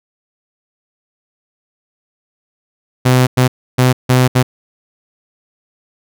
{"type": "tone bursts at uneven times", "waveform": "sawtooth", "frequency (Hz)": 127.2, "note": "C3", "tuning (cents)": -48, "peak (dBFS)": -4, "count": 5, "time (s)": [[3.05, 3.27], [3.37, 3.48], [3.78, 3.93], [4.09, 4.28], [4.35, 4.43]], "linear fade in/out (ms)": 10, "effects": []}